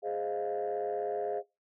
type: chord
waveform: sine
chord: F minor seventh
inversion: first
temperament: equal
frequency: 415.3 / 523.3 / 622.3 / 698.5 Hz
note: Ab4 / C5 / Eb5 / F5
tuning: 0 / 0 / 0 / 0 cents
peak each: -33 / -38 / -37 / -35 dBFS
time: 0.02-1.43 s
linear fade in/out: 50 ms
effects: noise-tail reverb RT60 0.2 s tail -18 dB re dry + tanh soft clip ceiling -25 dBFS